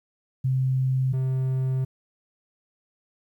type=tone pair in turn; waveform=sine / triangle; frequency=130.81 / 130.81 Hz; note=C3 / C3; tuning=0 / 0 cents; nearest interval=unison; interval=0 cents; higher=neither; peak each=-20 dBFS; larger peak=neither; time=0.44-1.13 / 1.13-1.85 s; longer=second; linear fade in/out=10 ms; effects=10-bit